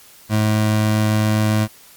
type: tone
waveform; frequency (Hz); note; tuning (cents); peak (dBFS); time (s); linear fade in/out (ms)
25% pulse; 107.5; A2; -40; -11; 0.29-1.68; 50
effects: white hiss -46 dBFS RMS until 1.96 s + Opus 48 kbps